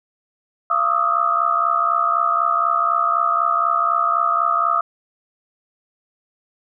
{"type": "tone cluster", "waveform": "sine", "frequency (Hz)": [683, 1135, 1220, 1284, 1352], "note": ["F5", "C#6", "D#6", "E6", "E6"], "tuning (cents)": [-39, 41, -34, -46, 43], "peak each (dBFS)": [-26, -27, -19, -19, -28], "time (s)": [0.7, 4.81], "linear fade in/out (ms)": 5, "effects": []}